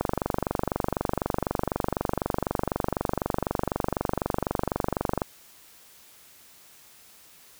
click train, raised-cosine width 1 ms, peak -10 dBFS, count 126, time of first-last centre 0.01-5.218 s, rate 24 Hz, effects white hiss -53 dBFS RMS until 7.59 s

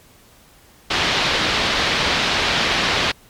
white low-pass noise, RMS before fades -19 dBFS, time 0.9-3.12 s, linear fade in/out 10 ms, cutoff 4200 Hz, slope 24 dB/octave, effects pink hiss -50 dBFS RMS until 3.29 s + MP3 96 kbps

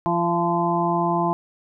harmonic tone with a mistuned harmonic, 171.4 Hz, F3, 32 cents flat, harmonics 1 / 2 / 4 / 5 / 6, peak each -25 / -25 / -25 / -25 / -25 dBFS, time 0.06-1.33 s, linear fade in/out 0 ms, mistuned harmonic 5, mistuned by +23 cents, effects none

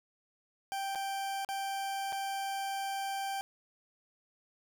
40% pulse tone with dropouts, 784 Hz, G5, in tune, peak -33 dBFS, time 0.72-3.41 s, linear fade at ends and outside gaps 0 ms, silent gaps 0.95-0.956 / 1.448-1.489 / 2.123-2.127 s, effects none

